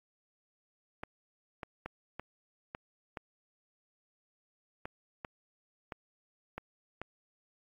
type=clicks; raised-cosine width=0.5 ms; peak=-24 dBFS; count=11; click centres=1.035 / 1.632 / 1.86 / 2.196 / 2.749 / 3.172 / 4.855 / 5.248 / 5.922 / 6.58 / 7.016 s; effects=AAC 32 kbps